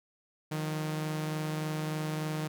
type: tone pair together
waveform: sawtooth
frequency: 154.6 / 177.96 Hz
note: D#3 / F3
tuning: -11 / +33 cents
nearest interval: major second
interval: 244 cents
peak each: -28 / -38 dBFS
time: 0.51-2.48 s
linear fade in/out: 10 ms
effects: none